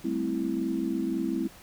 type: chord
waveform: sine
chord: A minor seventh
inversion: third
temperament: equal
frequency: 196 / 220 / 261.6 / 329.6 Hz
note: G3 / A3 / C4 / E4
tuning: 0 / 0 / 0 / 0 cents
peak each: -34 / -34 / -31 / -30 dBFS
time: 0.04-1.48 s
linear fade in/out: 10 ms
effects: pink hiss -51 dBFS RMS until 1.62 s